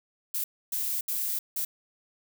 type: noise bursts at uneven times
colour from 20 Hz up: violet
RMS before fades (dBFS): -30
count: 4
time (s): 0.34-0.44 / 0.72-1.01 / 1.08-1.39 / 1.56-1.65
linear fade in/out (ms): 5
effects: none